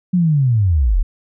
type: linear sweep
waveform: sine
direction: down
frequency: 185.3 to 32.34 Hz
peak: -11 dBFS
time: 0.13-1.03 s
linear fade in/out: 10 ms
effects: none